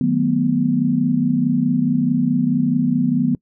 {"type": "chord", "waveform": "sine", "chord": "B dominant seventh", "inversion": "first", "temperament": "just", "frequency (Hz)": [154.34, 185.21, 222.2, 246.9], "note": ["D#3", "F#3", "A3", "B3"], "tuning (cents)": [-14, 2, 17, 0], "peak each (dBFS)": [-22, -22, -23, -17], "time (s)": [0.01, 3.35], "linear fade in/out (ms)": 2, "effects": ["noise-tail reverb RT60 0.1 s tail -25 dB re dry"]}